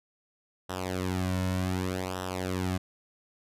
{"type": "tone with flanger", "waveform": "sawtooth", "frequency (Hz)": 92.4, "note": "F#2", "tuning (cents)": -2, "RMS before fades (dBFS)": -31, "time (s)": [0.69, 2.78], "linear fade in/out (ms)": 10, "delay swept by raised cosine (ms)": [0.44, 2.54], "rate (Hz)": 0.66, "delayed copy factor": -0.8, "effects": ["resampled to 32000 Hz"]}